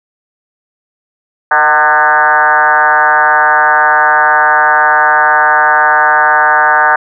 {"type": "tone with frequency modulation", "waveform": "sine", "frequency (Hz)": 1205, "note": "D6", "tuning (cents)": 44, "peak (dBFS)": -5, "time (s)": [1.51, 6.96], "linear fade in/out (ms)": 5, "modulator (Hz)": 148, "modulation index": 3.4, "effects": []}